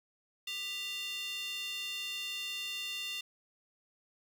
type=tone with high-pass filter; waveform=square; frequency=396.9 Hz; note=G4; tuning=22 cents sharp; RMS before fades=-39 dBFS; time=0.47-3.21 s; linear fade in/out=5 ms; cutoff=3100 Hz; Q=7; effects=11-bit